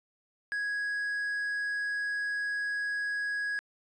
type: tone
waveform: triangle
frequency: 1661.2 Hz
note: G#6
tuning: in tune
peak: -28 dBFS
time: 0.52-3.59 s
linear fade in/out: 0 ms
effects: resampled to 22050 Hz